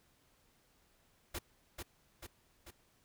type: noise with echo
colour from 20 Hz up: pink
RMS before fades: -40 dBFS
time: 1.34-1.39 s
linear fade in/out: 10 ms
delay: 440 ms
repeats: 3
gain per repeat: -4 dB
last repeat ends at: 2.71 s
effects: pink hiss -71 dBFS RMS until 3.04 s